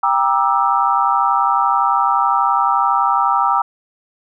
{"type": "chord", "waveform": "sine", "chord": "E half-diminished seventh", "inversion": "first", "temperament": "just", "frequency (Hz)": [791.1, 949.3, 1186.7, 1318.5], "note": ["G5", "Bb5", "D6", "E6"], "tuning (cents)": [16, 31, 18, 0], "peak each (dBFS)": -18, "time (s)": [0.03, 3.62], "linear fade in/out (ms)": 5, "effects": []}